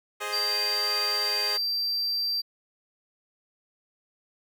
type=chord; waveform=10% pulse; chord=Ab major; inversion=none; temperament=equal; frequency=415.3 / 523.3 / 622.3 Hz; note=Ab4 / C5 / Eb5; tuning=0 / 0 / 0 cents; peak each=-25 / -28 / -29 dBFS; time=0.2-1.58 s; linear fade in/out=20 ms
type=tone; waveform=triangle; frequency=4700 Hz; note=D8; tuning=1 cent sharp; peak=-24 dBFS; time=0.32-2.42 s; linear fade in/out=20 ms
effects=none